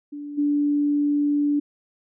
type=tone with level steps; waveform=sine; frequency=290.9 Hz; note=D4; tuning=16 cents flat; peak=-31 / -18 dBFS; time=0.12-1.6 s; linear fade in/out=10 ms; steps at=0.37 s; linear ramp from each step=20 ms; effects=none